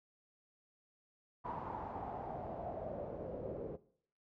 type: noise with low-pass filter sweep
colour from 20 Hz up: pink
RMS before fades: -43 dBFS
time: 1.44-3.77 s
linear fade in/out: 20 ms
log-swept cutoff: 990 to 480 Hz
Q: 5
effects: noise-tail reverb RT60 0.6 s tail -19 dB re dry + high-pass 60 Hz 12 dB/octave